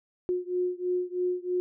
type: beating tone pair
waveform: sine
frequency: 359.4 / 362.5 Hz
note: F4 / F#4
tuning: +50 / -35 cents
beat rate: 3.1 Hz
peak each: -29 / -30 dBFS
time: 0.29-1.6 s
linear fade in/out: 0 ms
effects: none